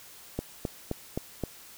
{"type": "click train", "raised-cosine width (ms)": 2, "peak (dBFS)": -16, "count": 5, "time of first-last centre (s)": [0.39, 1.437], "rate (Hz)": 3.82, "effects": ["white hiss -50 dBFS RMS until 1.77 s"]}